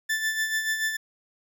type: tone with tremolo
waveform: 40% pulse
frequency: 1760 Hz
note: A6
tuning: in tune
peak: -22 dBFS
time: 0.09-0.97 s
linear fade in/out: 10 ms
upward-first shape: sine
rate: 6.9 Hz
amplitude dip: 55%
effects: none